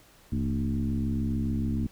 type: tone with frequency modulation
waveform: sine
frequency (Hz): 156.7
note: D#3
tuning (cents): +13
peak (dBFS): -25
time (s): 0.32-1.87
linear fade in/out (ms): 5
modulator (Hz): 66.9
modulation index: 1.8
effects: pink hiss -57 dBFS RMS until 1.91 s